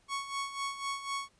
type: tone with tremolo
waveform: sawtooth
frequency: 1108.7 Hz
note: C#6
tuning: in tune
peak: -28 dBFS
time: 0.08-1.29 s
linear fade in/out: 50 ms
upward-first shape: sine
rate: 4 Hz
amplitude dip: 70%
effects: pink hiss -68 dBFS RMS until 1.39 s + resampled to 22050 Hz